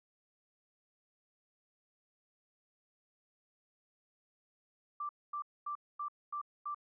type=tone bursts; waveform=sine; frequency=1174.7 Hz; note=D6; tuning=in tune; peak=-36 dBFS; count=6; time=5-6.746 s; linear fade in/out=5 ms; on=91 ms; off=240 ms; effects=none